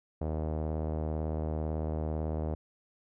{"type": "tone with low-pass filter", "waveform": "sawtooth", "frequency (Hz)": 78, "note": "D#2", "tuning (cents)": 5, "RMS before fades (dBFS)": -33, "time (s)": [0.21, 2.55], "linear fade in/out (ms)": 5, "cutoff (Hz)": 630, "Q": 1.9, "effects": []}